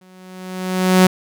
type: tone with exponential growth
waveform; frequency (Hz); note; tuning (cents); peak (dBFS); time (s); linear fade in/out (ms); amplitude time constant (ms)
sawtooth; 185; F#3; 0; -3; 0.01-1.07; 5; 230
effects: none